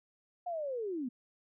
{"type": "linear sweep", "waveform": "sine", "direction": "down", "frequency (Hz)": [726, 231.3], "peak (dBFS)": -34, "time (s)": [0.46, 1.09], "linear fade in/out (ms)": 10, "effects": []}